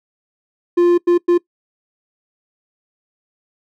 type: tone bursts at uneven times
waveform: triangle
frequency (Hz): 349.2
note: F4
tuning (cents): 0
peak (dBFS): -7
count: 3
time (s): 0.77-0.98 / 1.07-1.18 / 1.28-1.38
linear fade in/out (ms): 10
effects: noise-tail reverb RT60 0.1 s tail -21 dB re dry